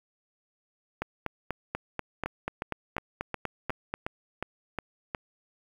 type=two click trains; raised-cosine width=0.5 ms; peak=-16 / -15 dBFS; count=9 / 13; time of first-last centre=2.26-5.148 / 1.02-3.94 s; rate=2.77 / 4.11 Hz; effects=8-bit